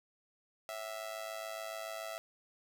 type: tone with amplitude modulation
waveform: sawtooth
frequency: 660 Hz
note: E5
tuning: 2 cents sharp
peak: -33 dBFS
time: 0.69-2.18 s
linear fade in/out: 0 ms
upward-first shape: sine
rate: 107 Hz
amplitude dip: 75%
effects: none